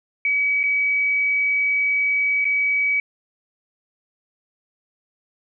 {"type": "tone with dropouts", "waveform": "sine", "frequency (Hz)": 2275, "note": "C#7", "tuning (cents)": 44, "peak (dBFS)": -17, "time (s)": [0.25, 3], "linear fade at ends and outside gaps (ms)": 2, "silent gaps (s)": [[0.632, 0.637], [2.445, 2.452]], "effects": []}